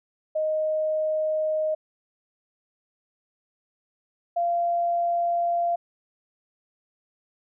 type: tone pair in turn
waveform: sine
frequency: 622.3 / 689.8 Hz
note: D#5 / F5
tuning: 0 / -22 cents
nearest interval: major second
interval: 178 cents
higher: second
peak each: -22 / -21 dBFS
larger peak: second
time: 0.35-1.75 / 4.36-5.76 s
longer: neither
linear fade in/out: 10 ms
effects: none